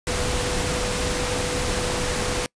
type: tone in noise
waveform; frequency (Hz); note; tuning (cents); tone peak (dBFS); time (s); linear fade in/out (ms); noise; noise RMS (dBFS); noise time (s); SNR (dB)
sine; 495.6; B4; +6; -29; 0.07-2.46; 0; pink; -25; 0.07-2.46; -7
effects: noise-tail reverb RT60 0.1 s tail -26 dB re dry + resampled to 22050 Hz